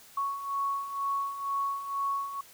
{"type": "beating tone pair", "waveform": "sine", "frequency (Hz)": [1108.7, 1110.8], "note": ["C#6", "C#6"], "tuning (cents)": [0, 3], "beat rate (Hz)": 2.1, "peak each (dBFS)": [-36, -30], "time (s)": [0.17, 2.41], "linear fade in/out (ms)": 5, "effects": ["white hiss -54 dBFS RMS until 2.53 s"]}